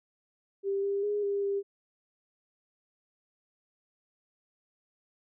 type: tone with pitch steps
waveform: sine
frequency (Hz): 394.6 / 398.9 / 413.3 / 401.3 / 398.5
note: G4 / G4 / G#4 / G4 / G4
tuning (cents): +11 / +30 / -8 / +41 / +28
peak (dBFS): -27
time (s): 0.63-1.63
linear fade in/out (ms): 50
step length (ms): 200
effects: none